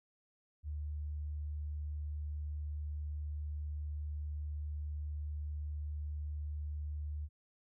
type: tone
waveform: sine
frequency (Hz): 74.6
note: D2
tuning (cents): +28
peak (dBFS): -37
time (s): 0.63-7.29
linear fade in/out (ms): 50
effects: none